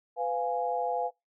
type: chord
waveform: sine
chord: F diminished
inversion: second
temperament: equal with one note detuned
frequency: 501.4 / 698.5 / 830.6 Hz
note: Cb5 / F5 / Ab5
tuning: +26 / 0 / 0 cents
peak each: -32 / -31 / -32 dBFS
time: 0.16-1.11 s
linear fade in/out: 50 ms
effects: noise-tail reverb RT60 0.2 s tail -23 dB re dry